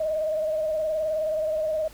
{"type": "tone with vibrato", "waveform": "sine", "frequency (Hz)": 624, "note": "D#5", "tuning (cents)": 5, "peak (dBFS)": -23, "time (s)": [0, 1.88], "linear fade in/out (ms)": 5, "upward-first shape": "sine", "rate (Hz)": 19, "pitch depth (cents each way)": 45, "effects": ["added 50 Hz sine -53 dBFS peak until 1.93 s", "pink hiss -50 dBFS RMS until 1.93 s"]}